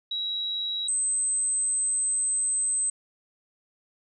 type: tone pair in turn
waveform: sine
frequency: 3872 / 8204 Hz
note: B7 / C9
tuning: -35 / -35 cents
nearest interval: octave + minor second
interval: 1300 cents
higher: second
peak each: -27 / -23 dBFS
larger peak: second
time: 0.11-0.88 / 0.88-2.9 s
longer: second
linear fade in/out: 5 ms
effects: none